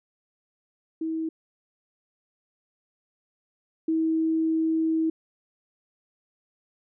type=tone pair in turn; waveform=sine; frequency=321.6 / 321.6 Hz; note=E4 / E4; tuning=-43 / -43 cents; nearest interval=unison; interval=0 cents; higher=neither; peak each=-26 / -21 dBFS; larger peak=second; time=1.01-1.29 / 3.88-5.1 s; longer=second; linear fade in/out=5 ms; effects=none